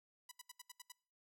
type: tone bursts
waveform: 5% pulse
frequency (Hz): 988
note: B5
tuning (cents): 0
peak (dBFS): -38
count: 7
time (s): 0.29-0.921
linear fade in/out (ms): 5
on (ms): 25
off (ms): 76
effects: noise-tail reverb RT60 0.5 s tail -25 dB re dry